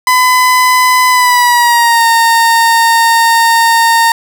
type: tone with pitch glide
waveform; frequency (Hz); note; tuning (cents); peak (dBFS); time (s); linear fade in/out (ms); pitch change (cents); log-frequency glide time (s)
30% pulse; 1008 to 919; B5 to A#5; +35 to -25; -3; 0.07-4.12; 2; -160; 1.09-2.06
effects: none